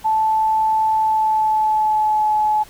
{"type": "tone with pitch glide", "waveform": "sine", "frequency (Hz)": [875, 853.5], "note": ["A5", "G#5"], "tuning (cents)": [-10, 47], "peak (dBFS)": -14, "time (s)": [0.04, 2.64], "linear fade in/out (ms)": 20, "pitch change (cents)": -43, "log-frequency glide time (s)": [0.95, 2.35], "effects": ["pink hiss -44 dBFS RMS until 2.69 s"]}